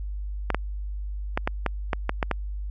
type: clicks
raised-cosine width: 0.5 ms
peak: -8 dBFS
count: 9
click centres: 0.503 / 0.546 / 1.375 / 1.475 / 1.663 / 1.932 / 2.094 / 2.228 / 2.313 s
effects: added 50 Hz sine -29 dBFS peak until 2.7 s